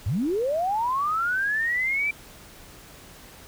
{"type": "linear sweep", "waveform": "sine", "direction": "up", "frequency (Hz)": [77.78, 2355], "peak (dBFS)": -22, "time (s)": [0.06, 2.11], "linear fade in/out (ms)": 5, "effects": ["pink hiss -47 dBFS RMS until 3.47 s"]}